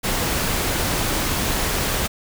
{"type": "noise", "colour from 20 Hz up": "pink", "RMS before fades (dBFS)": -22, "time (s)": [0.03, 2.08], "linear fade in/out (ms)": 20, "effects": []}